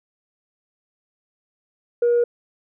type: tone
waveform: sine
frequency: 477.2 Hz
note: A#4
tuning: 41 cents sharp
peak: -13 dBFS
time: 2.02-2.24 s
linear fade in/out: 5 ms
effects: tanh soft clip ceiling -12 dBFS